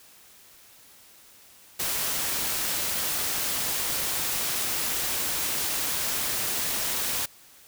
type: noise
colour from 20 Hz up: white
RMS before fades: -28 dBFS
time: 1.79-7.26 s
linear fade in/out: 10 ms
effects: white hiss -53 dBFS RMS until 7.67 s